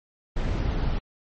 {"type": "noise", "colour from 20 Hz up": "brown", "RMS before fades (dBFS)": -25, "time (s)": [0.36, 0.99], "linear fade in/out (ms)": 10, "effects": ["low-pass 5000 Hz 12 dB/octave", "MP3 32 kbps"]}